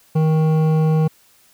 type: tone with hard clipping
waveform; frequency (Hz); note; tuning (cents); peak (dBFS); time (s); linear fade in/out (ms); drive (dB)
triangle; 157.3; D#3; +19; -15; 0.15-1.08; 10; 15
effects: white hiss -54 dBFS RMS until 1.53 s